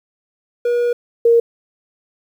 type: tone pair in turn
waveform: triangle / sine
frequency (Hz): 480.5 / 466.3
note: B4 / A#4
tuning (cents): -48 / +1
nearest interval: minor second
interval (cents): 51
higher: first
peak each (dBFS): -12 / -8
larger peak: second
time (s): 0.65-0.93 / 1.25-1.4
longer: first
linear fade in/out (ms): 5
effects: 8-bit